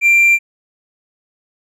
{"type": "tone with hard clipping", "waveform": "sine", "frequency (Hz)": 2367, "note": "D7", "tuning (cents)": 13, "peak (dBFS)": -8, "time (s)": [0.01, 0.39], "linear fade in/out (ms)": 50, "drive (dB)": 2, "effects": []}